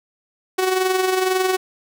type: tone with amplitude modulation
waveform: sawtooth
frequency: 373.5 Hz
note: F#4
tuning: 16 cents sharp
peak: -11 dBFS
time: 0.58-1.57 s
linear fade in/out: 10 ms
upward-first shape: sine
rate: 22 Hz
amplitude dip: 50%
effects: none